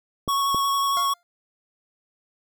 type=clicks; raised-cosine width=2 ms; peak=-16 dBFS; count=2; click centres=0.278 / 0.546 s
type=tone with vibrato; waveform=square; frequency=1108.7 Hz; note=C#6; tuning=in tune; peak=-21 dBFS; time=0.28-1.14 s; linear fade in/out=10 ms; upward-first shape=square; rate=11 Hz; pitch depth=11 cents each way
type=tone with exponential decay; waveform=25% pulse; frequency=698 Hz; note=F5; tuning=1 cent flat; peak=-25 dBFS; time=0.97-1.23 s; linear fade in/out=0 ms; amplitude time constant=56 ms
effects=none